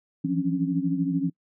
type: tone cluster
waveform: sine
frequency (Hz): 163.4 / 171.1 / 183.9 / 273.4 / 286.4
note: E3 / F3 / F#3 / C#4 / D4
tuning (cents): -15 / -35 / -10 / -24 / -43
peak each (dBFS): -33 / -28 / -33 / -25 / -32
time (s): 0.24-1.3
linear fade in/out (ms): 10
effects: noise-tail reverb RT60 0.1 s tail -24 dB re dry